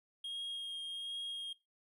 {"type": "tone with vibrato", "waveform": "triangle", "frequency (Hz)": 3249, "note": "G#7", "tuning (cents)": -39, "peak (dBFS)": -38, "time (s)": [0.24, 1.53], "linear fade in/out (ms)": 5, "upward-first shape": "triangle", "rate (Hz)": 1.3, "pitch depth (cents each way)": 12, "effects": ["noise-tail reverb RT60 0.2 s tail -18 dB re dry"]}